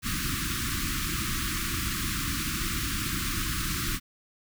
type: band-stop noise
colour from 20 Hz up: pink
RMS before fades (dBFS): -30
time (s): 0.02-4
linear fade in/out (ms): 50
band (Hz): 350 to 1100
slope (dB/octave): 96
effects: none